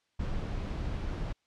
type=noise; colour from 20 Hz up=brown; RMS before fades=-34 dBFS; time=0.19-1.33 s; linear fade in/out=10 ms; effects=white hiss -75 dBFS RMS until 1.46 s + low-pass 5000 Hz 12 dB/octave